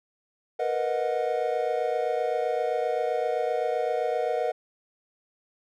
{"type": "chord", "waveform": "triangle", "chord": "B major seventh", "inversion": "third", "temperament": "equal with one note detuned", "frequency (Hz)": [466.2, 493.9, 622.3, 730.2], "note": ["A#4", "B4", "D#5", "F#5"], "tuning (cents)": [0, 0, 0, -23], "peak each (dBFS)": -28, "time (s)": [0.59, 4.52], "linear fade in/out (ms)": 10, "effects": []}